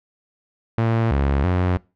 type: tone with pitch steps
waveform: sawtooth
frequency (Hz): 114 / 69.5 / 90.5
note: A#2 / C#2 / F#2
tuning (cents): -38 / +5 / -38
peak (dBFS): -13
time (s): 0.78-1.77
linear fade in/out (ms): 0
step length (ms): 330
effects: noise-tail reverb RT60 0.3 s tail -24 dB re dry + low-pass 2000 Hz 12 dB/octave